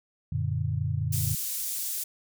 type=chord; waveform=sine; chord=Gb augmented; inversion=none; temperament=equal; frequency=92.5 / 116.54 / 146.83 Hz; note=Gb2 / Bb2 / D3; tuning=0 / 0 / 0 cents; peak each=-30 dBFS; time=0.32-1.35 s; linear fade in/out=5 ms
type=high-pass noise; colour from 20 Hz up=pink; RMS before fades=-32 dBFS; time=1.12-2.04 s; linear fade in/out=10 ms; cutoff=8300 Hz; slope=12 dB/octave
effects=none